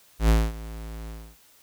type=tone with ADSR envelope; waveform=square; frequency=55 Hz; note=A1; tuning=in tune; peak=-15 dBFS; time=0.19-1.37 s; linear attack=100 ms; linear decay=230 ms; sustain=-20 dB; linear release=280 ms; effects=white hiss -57 dBFS RMS until 1.62 s